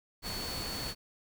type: tone in noise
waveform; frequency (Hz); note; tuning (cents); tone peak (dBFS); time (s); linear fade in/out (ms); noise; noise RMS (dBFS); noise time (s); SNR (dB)
sine; 4435; C#8; 0; -39; 0.22-0.95; 50; pink; -39; 0.22-0.95; -3
effects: none